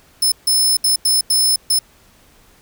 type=tone bursts at uneven times; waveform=20% pulse; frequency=5240 Hz; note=E8; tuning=11 cents flat; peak=-7 dBFS; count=6; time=0.22-0.32 / 0.47-0.77 / 0.84-0.96 / 1.05-1.21 / 1.3-1.56 / 1.7-1.79 s; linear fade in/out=5 ms; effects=pink hiss -51 dBFS RMS until 2.61 s